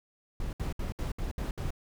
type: noise bursts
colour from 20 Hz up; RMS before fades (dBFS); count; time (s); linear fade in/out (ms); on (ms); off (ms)
brown; -33; 7; 0.4-1.706; 2; 130; 66
effects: none